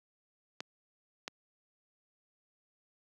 clicks, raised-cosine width 0.2 ms, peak -20 dBFS, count 2, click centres 0.605 / 1.279 s, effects high-pass 200 Hz 12 dB/octave

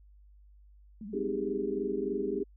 sine tone with vibrato, 207.7 Hz, G#3, in tune, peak -39 dBFS, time 1.01-2.41 s, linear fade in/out 2 ms, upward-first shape triangle, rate 14 Hz, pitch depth 150 cents each way
sine chord, Ab major seventh, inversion first, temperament equal, 261.6 / 311.1 / 392 / 415.3 Hz, C4 / Eb4 / G4 / Ab4, 0 / 0 / 0 / 0 cents, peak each -38 / -38 / -33 / -35 dBFS, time 1.13-2.44 s, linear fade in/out 10 ms
effects added 50 Hz sine -54 dBFS peak until 2.56 s

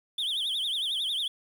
triangle tone with vibrato, 3376 Hz, G#7, 28 cents sharp, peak -26 dBFS, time 0.18-1.28 s, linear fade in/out 5 ms, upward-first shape triangle, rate 11 Hz, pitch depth 210 cents each way, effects 9-bit

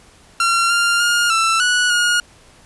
sawtooth tone with pitch steps, 1370 / 1395 / 1418 / 1333 / 1470 / 1435 Hz, F6 / F6 / F6 / E6 / F#6 / F6, -34 / -2 / +26 / +19 / -12 / +47 cents, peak -10 dBFS, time 0.4-2.2 s, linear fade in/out 2 ms, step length 300 ms, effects pink hiss -48 dBFS RMS until 2.65 s + resampled to 24000 Hz

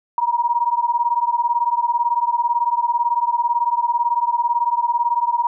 sine beating tone pair, 942 / 960 Hz, A#5 / B5, +18 / -49 cents, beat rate 18 Hz, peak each -19 dBFS, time 0.18-5.47 s, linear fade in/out 2 ms, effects none

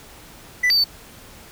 triangle tone with pitch steps, 1985 / 4620 / 4527 Hz, B6 / D8 / C#8, +8 / -29 / +36 cents, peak -13 dBFS, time 0.63-0.843 s, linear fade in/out 10 ms, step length 71 ms, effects pink hiss -44 dBFS RMS until 1.51 s

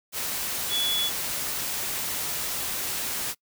sine tone in noise, 3403 Hz, G#7, 41 cents sharp, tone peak -24 dBFS, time 0.69-1.11 s, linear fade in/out 50 ms, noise white, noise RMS -30 dBFS, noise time 0.12-3.35 s, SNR +3 dB, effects noise-tail reverb RT60 0.1 s tail -24 dB re dry

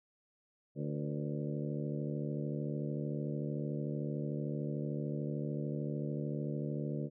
harmonic tone with a mistuned harmonic, 73.42 Hz, D2, in tune, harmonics 2 / 3 / 4 / 5 / 6 / 7 / 8, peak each -37 / -41 / -43 / -45 / -47 / -48 / -49 dBFS, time 0.75-7.1 s, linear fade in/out 50 ms, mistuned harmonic 6, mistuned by +85 cents, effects none

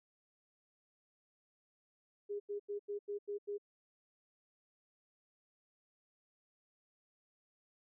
sine tone bursts, 408.9 Hz, G#4, 27 cents flat, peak -37 dBFS, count 7, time 2.29-3.582 s, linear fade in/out 20 ms, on 110 ms, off 87 ms, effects none

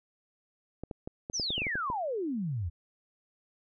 clicks, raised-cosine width 2 ms, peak -24 dBFS, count 11, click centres 0.836 / 0.912 / 1.075 / 1.299 / 1.398 / 1.505 / 1.58 / 1.619 / 1.668 / 1.755 / 1.901 s
sine exponential sweep, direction down, 6430 to 77.4 Hz, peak -30 dBFS, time 1.33-2.7 s, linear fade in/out 20 ms
effects none

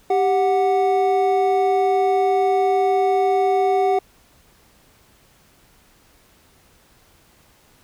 triangle tone pair together, 392 / 738.1 Hz, G4 / F#5, 0 / -4 cents, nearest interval major seventh, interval 1096 cents, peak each -16 dBFS, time 0.1-3.99 s, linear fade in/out 5 ms, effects pink hiss -55 dBFS RMS until 7.83 s

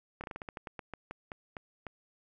slowing click train, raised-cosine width 0.5 ms, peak -25 dBFS, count 15, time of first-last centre 0.21-1.867 s, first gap 28 ms, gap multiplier 1.2, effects none

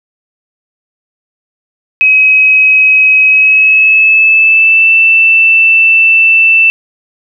sine tone with pitch glide, 2544 to 2660 Hz, D#7 to E7, +38 to +15 cents, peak -3 dBFS, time 2.01-6.7 s, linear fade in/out 0 ms, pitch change +77 cents, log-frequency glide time 3.27-4.91 s, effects none

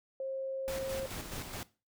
sine tone, 534 Hz, C5, 35 cents sharp, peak -34 dBFS, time 0.2-1.06 s, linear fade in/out 2 ms
pink noise with tremolo, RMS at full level -41 dBFS, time 0.68-1.63 s, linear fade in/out 0 ms, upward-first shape square, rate 4.7 Hz, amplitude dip 40%
clicks, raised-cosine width 3 ms, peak -34 dBFS, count 12, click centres 0.83 / 0.877 / 0.999 / 1.031 / 1.115 / 1.16 / 1.195 / 1.225 / 1.258 / 1.335 / 1.381 / 1.413 s
effects noise-tail reverb RT60 0.3 s tail -18 dB re dry

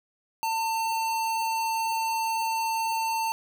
square tone, 899 Hz, A5, 37 cents sharp, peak -26 dBFS, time 0.43-3.32 s, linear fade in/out 0 ms, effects none

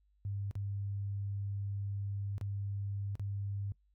sine tone with dropouts, 100 Hz, G2, 35 cents sharp, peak -35 dBFS, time 0.25-3.72 s, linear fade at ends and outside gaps 0 ms, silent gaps 0.511-0.554 / 2.381-2.412 / 3.154-3.196 s, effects noise-tail reverb RT60 0.1 s tail -20 dB re dry + added 50 Hz sine -68 dBFS peak until 3.94 s

